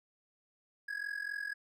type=tone with amplitude modulation; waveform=triangle; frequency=1661.2 Hz; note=G#6; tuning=in tune; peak=-31 dBFS; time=0.88-1.54 s; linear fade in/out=10 ms; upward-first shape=sine; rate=43.9 Hz; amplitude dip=85%; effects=none